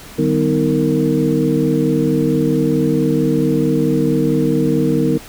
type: tone cluster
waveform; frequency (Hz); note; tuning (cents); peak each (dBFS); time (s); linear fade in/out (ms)
sine; 152.3 / 192.3 / 252.4 / 316.9 / 461.6; D#3 / G3 / B3 / D#4 / A#4; -37 / -33 / +38 / +32 / -17; -19 / -22 / -18 / -18 / -19; 0.18-5.18; 10
effects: pink hiss -37 dBFS RMS until 5.28 s